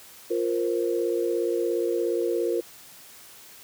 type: chord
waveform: sine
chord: F suspended fourth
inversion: none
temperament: equal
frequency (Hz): 349.2 / 466.2 / 523.3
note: F4 / Bb4 / C5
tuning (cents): 0 / 0 / 0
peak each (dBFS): -26 / -26 / -31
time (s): 0.3-2.61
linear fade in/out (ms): 10
effects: white hiss -48 dBFS RMS until 3.63 s + high-pass 60 Hz 12 dB/octave

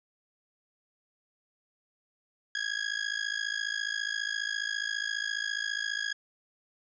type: tone with amplitude modulation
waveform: sawtooth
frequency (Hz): 1655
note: G#6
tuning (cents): -6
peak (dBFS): -23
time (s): 2.55-6.13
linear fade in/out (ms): 2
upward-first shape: sine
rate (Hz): 54.7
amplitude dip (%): 90
effects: resampled to 16000 Hz

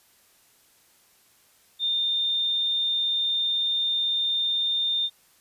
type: tone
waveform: sine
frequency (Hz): 3619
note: A7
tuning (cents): +48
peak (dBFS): -22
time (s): 1.79-5.1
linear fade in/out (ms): 50
effects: white hiss -60 dBFS RMS until 5.4 s + resampled to 32000 Hz

